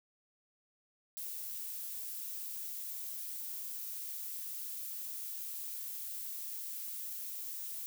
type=noise; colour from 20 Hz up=violet; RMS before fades=-42 dBFS; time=1.17-7.86 s; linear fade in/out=0 ms; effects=none